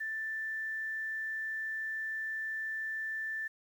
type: tone with quantisation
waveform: sine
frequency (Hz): 1767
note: A6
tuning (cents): +7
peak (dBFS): -34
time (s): 0-3.48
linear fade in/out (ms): 10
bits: 10
effects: none